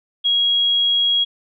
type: tone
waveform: sine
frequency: 3300 Hz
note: G#7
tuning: 12 cents flat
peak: -14 dBFS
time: 0.24-1.25 s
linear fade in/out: 20 ms
effects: none